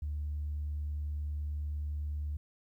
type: tone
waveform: sine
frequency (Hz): 74.2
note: D2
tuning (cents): +18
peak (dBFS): -32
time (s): 0.02-2.37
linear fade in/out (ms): 5
effects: tanh soft clip ceiling -29 dBFS + 12-bit